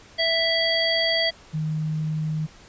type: harmonic tone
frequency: 659.3 Hz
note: E5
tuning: in tune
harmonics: 1 / 3 / 5 / 7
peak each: -25 / -25 / -25 / -25 dBFS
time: 0.18-1.31 s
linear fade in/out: 20 ms
type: tone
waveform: sine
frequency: 155.56 Hz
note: D#3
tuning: in tune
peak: -23 dBFS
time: 1.53-2.47 s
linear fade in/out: 20 ms
effects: pink hiss -49 dBFS RMS until 2.68 s + resampled to 16000 Hz